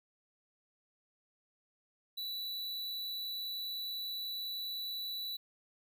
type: tone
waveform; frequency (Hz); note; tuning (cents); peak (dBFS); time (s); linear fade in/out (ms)
square; 3953; B7; +1; -38; 2.17-5.37; 10
effects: none